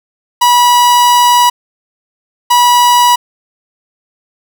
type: tone bursts at uneven times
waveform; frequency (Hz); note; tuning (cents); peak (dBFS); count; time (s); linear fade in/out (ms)
45% pulse; 974; B5; -24; -5; 2; 0.41-1.5 / 2.5-3.16; 10
effects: none